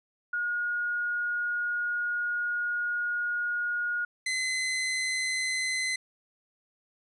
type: tone pair in turn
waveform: sine / sawtooth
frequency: 1438 / 2043 Hz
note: F#6 / C7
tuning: -50 / -42 cents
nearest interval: tritone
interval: 608 cents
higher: second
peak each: -27 / -24 dBFS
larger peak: second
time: 0.33-4.05 / 4.26-5.96 s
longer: first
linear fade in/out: 5 ms
effects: resampled to 24000 Hz